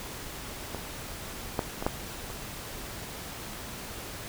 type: clicks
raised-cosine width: 1 ms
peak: -21 / -12 / -18 / -11 / -25 dBFS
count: 5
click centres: 0.747 / 1.592 / 1.825 / 1.865 / 2.302 s
effects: pink hiss -40 dBFS RMS until 4.28 s